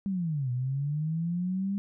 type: linear two-way sweep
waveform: sine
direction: down then up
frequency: 201.6 to 121.8 to 201.6 Hz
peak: -27 dBFS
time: 0.06-1.78 s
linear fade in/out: 0 ms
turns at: 0.51 s
effects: none